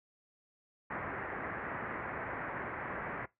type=low-pass noise; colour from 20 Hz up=white; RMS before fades=-40 dBFS; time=0.9-3.26 s; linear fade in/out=10 ms; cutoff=2000 Hz; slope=48 dB/octave; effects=noise-tail reverb RT60 0.2 s tail -21 dB re dry + high-pass 60 Hz 12 dB/octave